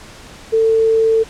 sine tone, 446.9 Hz, A4, 27 cents sharp, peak -10 dBFS, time 0.52-1.24 s, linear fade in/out 20 ms, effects pink hiss -38 dBFS RMS until 1.29 s + low-pass 8000 Hz 12 dB/octave

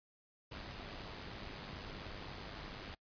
pink noise with amplitude modulation, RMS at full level -45 dBFS, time 0.51-2.95 s, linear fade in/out 10 ms, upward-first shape sine, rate 101 Hz, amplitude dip 45%, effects noise-tail reverb RT60 0.1 s tail -24 dB re dry + resampled to 11025 Hz

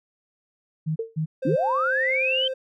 sine tone bursts, 157.2 Hz, D#3, 18 cents sharp, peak -22 dBFS, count 3, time 0.86-1.56 s, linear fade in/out 20 ms, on 100 ms, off 200 ms
sine tone with exponential decay, 452.5 Hz, A4, 48 cents sharp, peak -21 dBFS, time 0.99-1.16 s, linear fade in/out 5 ms, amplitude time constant 35 ms
triangle tone, 523.3 Hz, C5, in tune, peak -24 dBFS, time 1.42-2.54 s, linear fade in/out 10 ms
sine linear sweep, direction up, 238.1 to 3137 Hz, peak -21 dBFS, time 1.45-2.48 s, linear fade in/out 5 ms
effects none

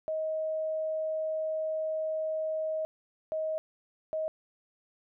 sine tone bursts at uneven times, 630 Hz, D#5, 21 cents sharp, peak -29 dBFS, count 3, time 0.08-2.85 / 3.32-3.58 / 4.13-4.28 s, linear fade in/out 0 ms, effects none

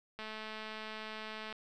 click train, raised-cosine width 0.3 ms, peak -28 dBFS, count 291, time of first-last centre 0.19-1.526 s, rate 217 Hz, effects none

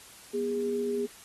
sine tone pair together, 242.5 / 407.8 Hz, B3 / G#4, -31 / -32 cents, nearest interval major sixth, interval 899 cents, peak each -34 / -28 dBFS, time 0.33-1.07 s, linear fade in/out 20 ms, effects white hiss -51 dBFS RMS until 1.24 s + AAC 32 kbps

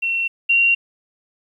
sine tone pair in turn, 2719 / 2755 Hz, F7 / F7, -47 / -24 cents, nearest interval unison, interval 23 cents, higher second, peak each -18 / -12 dBFS, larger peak second, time 0.02-0.28 / 0.49-0.75 s, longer neither, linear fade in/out 10 ms, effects 9-bit

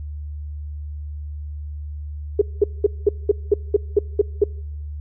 sine tone bursts, 410 Hz, G#4, 22 cents flat, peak -10 dBFS, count 10, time 2.39-4.44 s, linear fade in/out 5 ms, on 25 ms, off 200 ms, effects noise-tail reverb RT60 0.9 s tail -26 dB re dry + added 74 Hz sine -28 dBFS peak until 5 s

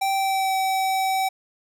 square tone with pitch glide, 779 to 765.2 Hz, G5 to G5, -11 to -42 cents, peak -21 dBFS, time 0.01-1.29 s, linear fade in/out 10 ms, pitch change -31 cents, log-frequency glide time 0.14-0.54 s, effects none

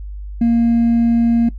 triangle tone with hard clipping, 233.1 Hz, A#3, in tune, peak -10 dBFS, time 0.41-1.49 s, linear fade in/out 5 ms, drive 2 dB, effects noise-tail reverb RT60 0.1 s tail -18 dB re dry + added 50 Hz sine -26 dBFS peak until 1.58 s

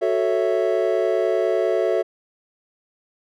triangle chord, F# minor seventh, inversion none, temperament equal, 370 / 440 / 554.4 / 659.3 Hz, F#4 / A4 / C#5 / E5, 0 / 0 / 0 / 0 cents, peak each -21 / -21 / -23 / -21 dBFS, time 0.01-2.03 s, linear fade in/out 20 ms, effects none

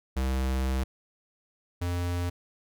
square tone pair in turn, 65.41 / 87.9 Hz, C2 / F2, 0 / +12 cents, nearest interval perfect fourth, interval 512 cents, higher second, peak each -26 / -28 dBFS, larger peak first, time 0.16-0.84 / 1.81-2.3 s, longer first, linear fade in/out 10 ms, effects none

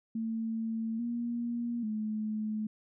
sine tone with pitch steps, 224.7 / 236.9 / 215.2 Hz, A3 / A#3 / A3, +37 / +28 / -38 cents, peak -31 dBFS, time 0.15-2.67 s, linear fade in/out 5 ms, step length 840 ms, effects none

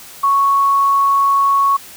sine tone, 1108.7 Hz, C#6, in tune, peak -10 dBFS, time 0.23-1.77 s, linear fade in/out 10 ms, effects white hiss -37 dBFS RMS until 1.96 s

